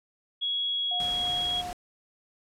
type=tone with pitch glide; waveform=sine; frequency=3333 to 3308 Hz; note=G#7 to G#7; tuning=+5 to -8 cents; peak=-26 dBFS; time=0.41-1.62 s; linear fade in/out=20 ms; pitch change=-13 cents; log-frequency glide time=0.67-1.28 s
type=tone with tremolo; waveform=sine; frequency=716 Hz; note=F5; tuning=43 cents sharp; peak=-33 dBFS; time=0.91-1.73 s; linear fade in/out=5 ms; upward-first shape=sine; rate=3.1 Hz; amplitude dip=40%
type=noise; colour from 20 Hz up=pink; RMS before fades=-41 dBFS; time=1-1.73 s; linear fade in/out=0 ms
effects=low-pass 10000 Hz 12 dB/octave